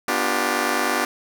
10% pulse chord, G dominant seventh, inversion first, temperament just, 245 / 294 / 352.8 / 392 Hz, B3 / D4 / F4 / G4, -14 / +2 / +18 / 0 cents, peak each -18 dBFS, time 0.08-1.05 s, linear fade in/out 2 ms, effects none

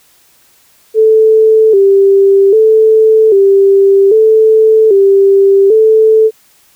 sine tone with vibrato, 415.3 Hz, G#4, in tune, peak -3 dBFS, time 0.94-6.31 s, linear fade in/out 50 ms, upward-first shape square, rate 0.63 Hz, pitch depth 96 cents each way, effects white hiss -48 dBFS RMS until 6.75 s

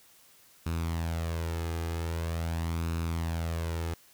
sawtooth tone with flanger, 82.9 Hz, E2, 10 cents sharp, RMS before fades -32 dBFS, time 0.66-3.94 s, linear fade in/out 5 ms, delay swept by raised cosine 0.76 to 2.46 ms, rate 0.44 Hz, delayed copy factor +0.5, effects white hiss -59 dBFS RMS until 4.13 s

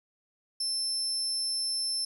35% pulse tone, 5310 Hz, E8, 12 cents sharp, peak -26 dBFS, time 0.6-2.05 s, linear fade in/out 5 ms, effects 11-bit

